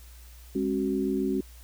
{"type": "tone cluster", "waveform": "sine", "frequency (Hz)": [205.4, 272.7, 372.4], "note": ["G#3", "C#4", "F#4"], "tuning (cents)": [-19, -28, 11], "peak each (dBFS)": [-30, -28, -29], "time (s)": [0.55, 1.41], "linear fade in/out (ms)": 5, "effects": ["added 60 Hz sine -46 dBFS peak until 1.63 s", "white hiss -55 dBFS RMS until 1.63 s"]}